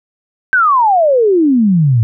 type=exponential sweep; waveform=sine; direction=down; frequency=1576 to 107.4 Hz; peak=-7 dBFS; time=0.53-2.03 s; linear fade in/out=0 ms; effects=none